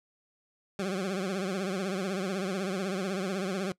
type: tone with vibrato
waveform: 20% pulse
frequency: 190 Hz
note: F#3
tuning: 46 cents sharp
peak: -25 dBFS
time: 0.79-3.72 s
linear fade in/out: 2 ms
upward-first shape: triangle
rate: 16 Hz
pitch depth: 130 cents each way
effects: noise-tail reverb RT60 0.1 s tail -22 dB re dry + low-pass 9000 Hz 12 dB/octave